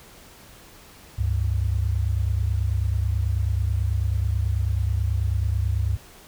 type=tone pair together; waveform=sine; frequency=70.5 / 99.7 Hz; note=C#2 / G2; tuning=+30 / +30 cents; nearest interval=tritone; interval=600 cents; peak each=-23 dBFS; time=1.18-5.97 s; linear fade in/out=10 ms; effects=pink hiss -48 dBFS RMS until 6.27 s